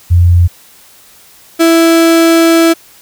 sine / 35% pulse tone pair in turn, 87.31 / 330.5 Hz, F2 / E4, 0 / +5 cents, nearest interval octave + major seventh, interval 2305 cents, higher second, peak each -3 dBFS, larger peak neither, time 0.1-0.48 / 1.59-2.74 s, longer second, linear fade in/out 20 ms, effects white hiss -41 dBFS RMS until 3.01 s

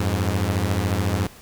sawtooth beating tone pair, 88.9 / 102.9 Hz, F2 / G#2, +31 / -16 cents, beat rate 14 Hz, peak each -19 dBFS, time 0-1.27 s, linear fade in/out 5 ms, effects pink hiss -46 dBFS RMS until 1.41 s

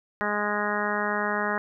harmonic tone, 207.7 Hz, G#3, in tune, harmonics 1 / 2 / 3 / 4 / 5 / 6 / 7 / 8 / 9, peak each -33 / -33 / -33 / -33 / -33 / -33 / -33 / -33 / -33 dBFS, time 0.21-1.58 s, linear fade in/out 0 ms, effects none

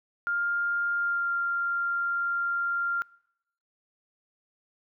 sine tone with pitch glide, 1403 to 1390.9 Hz, F6 to F6, +8 to -7 cents, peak -25 dBFS, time 0.27-3.02 s, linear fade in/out 0 ms, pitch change -15 cents, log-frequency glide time 0.95-1.31 s, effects noise-tail reverb RT60 0.8 s tail -24 dB re dry

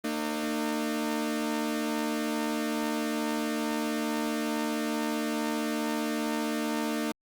sawtooth tone pair together, 228.2 / 303.5 Hz, A#3 / D#4, -37 / -43 cents, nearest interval perfect fourth, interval 494 cents, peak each -27 dBFS, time 0.04-7.12 s, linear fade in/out 5 ms, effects Opus 32 kbps

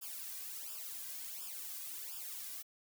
blue noise with flanger, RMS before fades -45 dBFS, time 0.01-2.63 s, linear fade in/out 20 ms, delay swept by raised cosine 0.48 to 2.28 ms, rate 1.4 Hz, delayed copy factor -1, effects none

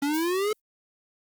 square exponential sweep, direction up, 277.2 to 437.1 Hz, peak -24 dBFS, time 0.02-0.53 s, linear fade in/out 5 ms
violet noise with exponential decay, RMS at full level -34 dBFS, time 0.14-0.6 s, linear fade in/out 1 ms, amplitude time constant 100 ms
effects Opus 24 kbps

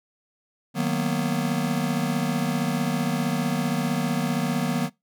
square chord, B major seventh, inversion first, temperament just, 154.34 / 185.21 / 231.5 / 246.9 Hz, D#3 / F#3 / A#3 / B3, -14 / +2 / -12 / 0 cents, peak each -29 dBFS, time 0.74-4.9 s, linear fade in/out 50 ms, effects noise-tail reverb RT60 0.2 s tail -23 dB re dry

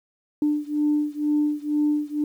sine beating tone pair, 296.7 / 298.8 Hz, D4 / D4, +18 / +30 cents, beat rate 2.1 Hz, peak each -22 / -23 dBFS, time 0.42-2.24 s, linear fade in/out 2 ms, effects tanh soft clip ceiling -13 dBFS + 9-bit

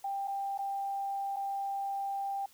sine tone with dropouts, 791 Hz, G5, 15 cents sharp, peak -32 dBFS, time 0.04-2.46 s, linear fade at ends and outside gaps 5 ms, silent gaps 0.275-0.279 / 0.577-0.588 / 1.362-1.366 s, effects white hiss -61 dBFS RMS until 2.53 s

